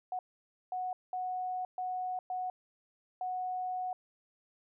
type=tone bursts at uneven times; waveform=sine; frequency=736 Hz; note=F#5; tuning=9 cents flat; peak=-33 dBFS; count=6; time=0.12-0.19 / 0.72-0.93 / 1.13-1.65 / 1.78-2.19 / 2.3-2.5 / 3.21-3.93 s; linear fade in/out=2 ms; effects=none